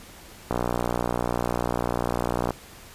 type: click train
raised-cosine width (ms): 1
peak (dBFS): -10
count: 121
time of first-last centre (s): 0.51-2.507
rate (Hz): 60.1
effects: pink hiss -46 dBFS RMS until 2.94 s + resampled to 32000 Hz